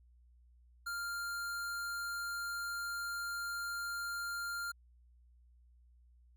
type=tone; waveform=square; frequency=1397 Hz; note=F6; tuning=in tune; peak=-38 dBFS; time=0.86-4.72 s; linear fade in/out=10 ms; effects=added 60 Hz sine -61 dBFS peak until 6.36 s